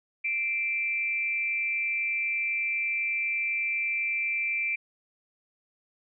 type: tone with amplitude modulation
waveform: sine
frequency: 2350 Hz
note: D7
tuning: 1 cent sharp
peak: -23 dBFS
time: 0.24-4.76 s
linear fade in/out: 10 ms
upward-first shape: sine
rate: 252 Hz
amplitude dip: 60%
effects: none